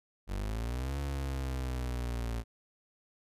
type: exponential two-way sweep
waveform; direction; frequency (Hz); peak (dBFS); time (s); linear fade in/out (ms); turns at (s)
35% pulse; up then down; 46.29 to 70.6 to 56.8; -31; 0.27-2.44; 50; 0.98
effects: resampled to 32000 Hz